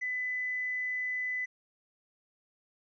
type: tone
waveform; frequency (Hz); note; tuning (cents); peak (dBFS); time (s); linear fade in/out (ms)
triangle; 2003; B6; +24; -27; 0.01-1.46; 20
effects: tanh soft clip ceiling -29 dBFS + resampled to 16000 Hz